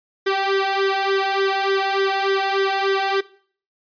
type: tone with flanger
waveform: sawtooth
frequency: 390 Hz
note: G4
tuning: 9 cents flat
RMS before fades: -20 dBFS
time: 0.26-3.21 s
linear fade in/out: 10 ms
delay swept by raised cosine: 0.56 to 1.46 ms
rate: 3.4 Hz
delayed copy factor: +0.85
effects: noise-tail reverb RT60 0.5 s tail -20 dB re dry + resampled to 11025 Hz